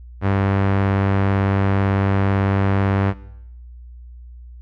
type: tone with low-pass filter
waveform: sawtooth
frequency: 98 Hz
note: G2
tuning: in tune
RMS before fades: -18 dBFS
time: 0.21-3.14 s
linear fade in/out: 50 ms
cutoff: 1800 Hz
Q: 1.1
effects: noise-tail reverb RT60 0.8 s tail -19 dB re dry + added 60 Hz sine -36 dBFS peak until 4.61 s